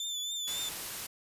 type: tone with vibrato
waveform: 30% pulse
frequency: 3520 Hz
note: A7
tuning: in tune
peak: -31 dBFS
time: 0-0.69 s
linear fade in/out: 2 ms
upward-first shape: triangle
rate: 3.7 Hz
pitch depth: 48 cents each way
type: noise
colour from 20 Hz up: white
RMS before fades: -39 dBFS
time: 0.47-1.07 s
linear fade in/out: 10 ms
effects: resampled to 32000 Hz